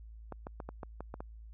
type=clicks; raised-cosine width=1 ms; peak=-27 dBFS; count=8; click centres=0.323 / 0.469 / 0.602 / 0.69 / 0.832 / 1.006 / 1.141 / 1.205 s; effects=added 55 Hz sine -47 dBFS peak until 1.53 s